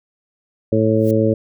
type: harmonic tone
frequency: 110 Hz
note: A2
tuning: in tune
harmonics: 1 / 2 / 3 / 4 / 5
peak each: -19 / -19 / -19 / -19 / -19 dBFS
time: 0.72-1.34 s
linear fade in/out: 5 ms
type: noise with exponential growth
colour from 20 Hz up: blue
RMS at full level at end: -34 dBFS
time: 0.94-1.11 s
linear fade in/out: 2 ms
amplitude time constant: 36 ms
effects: none